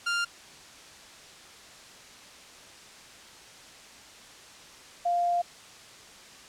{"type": "tone pair in turn", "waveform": ["sawtooth", "sine"], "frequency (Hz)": [1396.9, 698.5], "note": ["F6", "F5"], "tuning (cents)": [0, 0], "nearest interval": "octave", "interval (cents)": 1200, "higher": "first", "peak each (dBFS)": [-22, -23], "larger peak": "first", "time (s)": [[0.06, 0.25], [5.05, 5.42]], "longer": "second", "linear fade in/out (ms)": 10, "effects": ["white hiss -49 dBFS RMS until 6.48 s", "low-pass 7000 Hz 12 dB/octave"]}